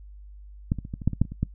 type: clicks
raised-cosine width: 5 ms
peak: -10 / -20 / -25 / -19 / -23 / -8 / -18 / -7 / -27 / -23 / -11 dBFS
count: 11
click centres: 0.719 / 0.787 / 0.851 / 0.939 / 1.018 / 1.076 / 1.133 / 1.216 / 1.252 / 1.32 / 1.43 s
effects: noise-tail reverb RT60 0.1 s tail -21 dB re dry + added 50 Hz sine -42 dBFS peak until 1.54 s